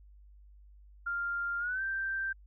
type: tone with pitch glide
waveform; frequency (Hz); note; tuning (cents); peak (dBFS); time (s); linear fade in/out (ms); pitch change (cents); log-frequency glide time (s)
sine; 1396.9 to 1568; F6 to G6; 0 to 0; -31; 1.06-2.33; 10; +200; 1.59-1.82
effects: added 50 Hz sine -53 dBFS peak until 2.46 s